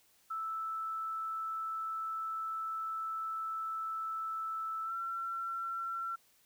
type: tone with pitch glide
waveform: sine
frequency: 1317 to 1353.2 Hz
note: E6 to E6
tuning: -2 to +45 cents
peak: -35 dBFS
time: 0.3-6.16 s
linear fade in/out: 10 ms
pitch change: +47 cents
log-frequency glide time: 4.84-4.94 s
effects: white hiss -68 dBFS RMS until 6.45 s